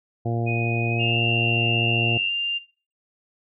harmonic tone, 116.54 Hz, A#2, in tune, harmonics 1 / 2 / 3 / 4 / 5 / 6 / 7, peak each -24 / -31 / -30 / -34 / -38 / -32 / -43 dBFS, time 0.25-2.18 s, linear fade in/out 10 ms
sine tone with pitch glide, 2489 to 2699 Hz, D#7 to E7, 0 to +40 cents, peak -27 dBFS, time 0.46-2.3 s, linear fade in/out 20 ms, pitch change +140 cents, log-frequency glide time 0.89-1.24 s
sine tone, 2794 Hz, F7, in tune, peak -23 dBFS, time 0.99-2.59 s, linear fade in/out 20 ms
effects noise-tail reverb RT60 0.4 s tail -18 dB re dry

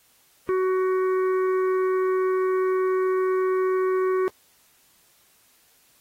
harmonic tone, 373.8 Hz, F#4, 18 cents sharp, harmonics 1 / 3 / 4 / 5 / 6, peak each -20 / -30 / -39 / -41 / -45 dBFS, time 0.49-4.28 s, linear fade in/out 0 ms, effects white hiss -60 dBFS RMS until 6 s + AAC 48 kbps

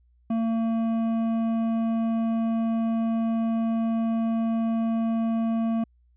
triangle tone with hard clipping, 226.8 Hz, A#3, 47 cents flat, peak -24 dBFS, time 0.3-5.84 s, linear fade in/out 5 ms, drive 12 dB, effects added 60 Hz sine -58 dBFS peak until 6.16 s + resampled to 8000 Hz

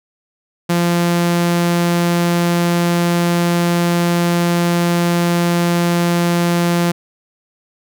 sawtooth tone, 172.6 Hz, F3, 20 cents flat, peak -9 dBFS, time 0.69-6.92 s, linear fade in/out 10 ms, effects none

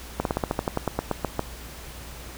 slowing click train, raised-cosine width 1 ms, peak -9 dBFS, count 14, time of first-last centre 0.2-1.394 s, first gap 52 ms, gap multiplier 1.09, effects added 60 Hz sine -42 dBFS peak until 2.37 s + pink hiss -42 dBFS RMS until 2.37 s

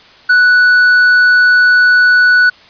sine tone with tanh clipping, 1480 Hz, F#6, in tune, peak -6 dBFS, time 0.29-2.5 s, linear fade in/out 10 ms, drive 5 dB, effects white hiss -41 dBFS RMS until 2.69 s + resampled to 11025 Hz

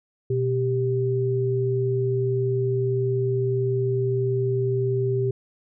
sine tone pair together, 123.47 / 392 Hz, B2 / G4, 0 / 0 cents, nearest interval octave + minor sixth, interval 2000 cents, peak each -23 dBFS, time 0.3-5.31 s, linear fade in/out 5 ms, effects none

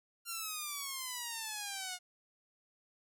5% pulse exponential sweep, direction down, 1396.9 to 716 Hz, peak -27 dBFS, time 0.25-1.99 s, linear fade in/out 50 ms, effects none

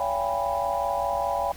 sine tone cluster, 566 / 677 / 777 / 822 / 987 Hz, C#5 / E5 / G5 / G#5 / B5, +36 / +46 / -16 / -18 / -1 cents, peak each -30 dBFS, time 0-1.52 s, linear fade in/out 2 ms, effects added 65 Hz sine -45 dBFS peak until 1.56 s + pink hiss -45 dBFS RMS until 1.56 s

